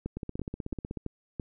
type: two click trains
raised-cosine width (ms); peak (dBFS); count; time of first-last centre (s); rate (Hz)
3; -20 / -22; 5 / 14; 0.06-1.398 / 0.17-0.972; 2.99 / 16.2
effects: none